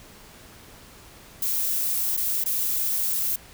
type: noise with dropouts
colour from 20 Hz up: violet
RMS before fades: -25 dBFS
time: 1.42-3.36 s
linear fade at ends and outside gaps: 5 ms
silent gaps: 2.168-2.173 / 2.44-2.458 s
effects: pink hiss -48 dBFS RMS until 3.53 s